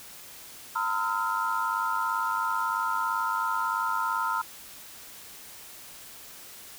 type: tone cluster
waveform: sine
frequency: 918 / 1016 / 1287 / 1390 Hz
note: A#5 / B5 / E6 / F6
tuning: -27 / +49 / -42 / -9 cents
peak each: -31 dBFS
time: 0.75-4.42 s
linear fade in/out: 10 ms
effects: white hiss -46 dBFS RMS until 6.78 s